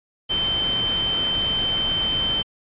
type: tone in noise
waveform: sine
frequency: 3099 Hz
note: G7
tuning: 21 cents flat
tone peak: -20 dBFS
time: 0.29-2.43 s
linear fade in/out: 20 ms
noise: pink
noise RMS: -30 dBFS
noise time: 0.29-2.43 s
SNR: +7 dB
effects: resampled to 8000 Hz